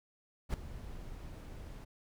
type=noise with ADSR envelope; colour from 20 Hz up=brown; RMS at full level=-30 dBFS; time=0.49-1.85 s; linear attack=48 ms; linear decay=4 ms; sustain=-16 dB; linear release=14 ms; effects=none